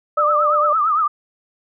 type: tone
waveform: sine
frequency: 596 Hz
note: D5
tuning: 25 cents sharp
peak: -19 dBFS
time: 0.17-0.73 s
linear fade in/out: 5 ms
type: tone with vibrato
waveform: sine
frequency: 1244.5 Hz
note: D#6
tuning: in tune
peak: -14 dBFS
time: 0.17-1.08 s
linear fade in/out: 10 ms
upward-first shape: triangle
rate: 8.8 Hz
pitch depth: 130 cents each way
effects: none